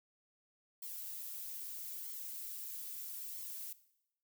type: noise with flanger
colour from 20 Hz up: violet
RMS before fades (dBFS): -45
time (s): 0.82-3.73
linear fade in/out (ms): 5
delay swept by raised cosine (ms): 0.91 to 5.61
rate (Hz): 0.78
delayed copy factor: +0.55
effects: noise-tail reverb RT60 0.8 s tail -17 dB re dry